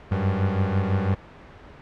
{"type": "beating tone pair", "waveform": "30% pulse", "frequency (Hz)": [93.5, 99.5], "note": ["F#2", "G2"], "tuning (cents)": [19, 26], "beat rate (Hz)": 6, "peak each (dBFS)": -21, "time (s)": [0.11, 1.15], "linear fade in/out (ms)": 10, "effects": ["pink hiss -45 dBFS RMS until 1.81 s", "low-pass 2000 Hz 12 dB/octave"]}